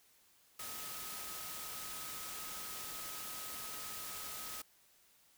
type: tone in noise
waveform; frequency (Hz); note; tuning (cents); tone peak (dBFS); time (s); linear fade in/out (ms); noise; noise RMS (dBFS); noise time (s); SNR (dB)
sine; 1269; D#6; +34; -53; 0.59-4.62; 5; white; -45; 0.59-4.62; -11
effects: white hiss -68 dBFS RMS until 5.37 s